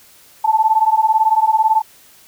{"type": "beating tone pair", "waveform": "sine", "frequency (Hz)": [869, 887], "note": ["A5", "A5"], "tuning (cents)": [-22, 14], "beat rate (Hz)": 18, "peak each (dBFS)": -14, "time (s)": [0.44, 1.82], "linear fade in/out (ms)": 10, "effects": ["white hiss -47 dBFS RMS until 2.27 s"]}